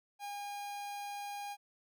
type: tone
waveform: 45% pulse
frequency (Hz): 813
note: G#5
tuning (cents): -37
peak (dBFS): -40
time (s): 0.19-1.57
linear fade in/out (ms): 50
effects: none